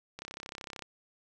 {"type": "click train", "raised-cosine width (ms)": 0.2, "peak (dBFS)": -24, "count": 22, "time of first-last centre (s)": [0.19, 0.823], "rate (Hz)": 33.2, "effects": []}